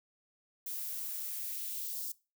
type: noise with high-pass filter sweep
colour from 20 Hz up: violet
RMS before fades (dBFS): -39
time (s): 0.66-2.12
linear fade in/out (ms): 5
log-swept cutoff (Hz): 450 to 5200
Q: 1.4
effects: noise-tail reverb RT60 0.3 s tail -21 dB re dry